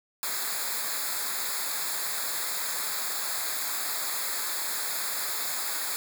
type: noise with comb filter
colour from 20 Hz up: white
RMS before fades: -31 dBFS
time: 0.23-5.96 s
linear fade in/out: 0 ms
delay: 0.34 ms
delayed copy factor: -0.95
effects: none